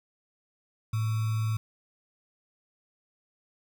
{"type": "tone with sample-and-hold", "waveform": "sine", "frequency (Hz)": 110, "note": "A2", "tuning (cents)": 0, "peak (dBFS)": -25, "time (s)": [0.93, 1.57], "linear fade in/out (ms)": 5, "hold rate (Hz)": 1225, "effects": []}